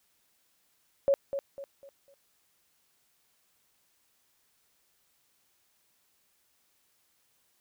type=tone with echo; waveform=sine; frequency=554.4 Hz; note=C#5; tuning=in tune; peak=-20 dBFS; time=1.08-1.14 s; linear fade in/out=0 ms; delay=250 ms; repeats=4; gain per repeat=-9 dB; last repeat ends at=2.14 s; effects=white hiss -71 dBFS RMS until 7.6 s